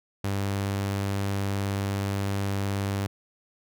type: tone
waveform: sawtooth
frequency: 99.1 Hz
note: G2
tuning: 19 cents sharp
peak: -22 dBFS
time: 0.24-3.07 s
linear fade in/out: 5 ms
effects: none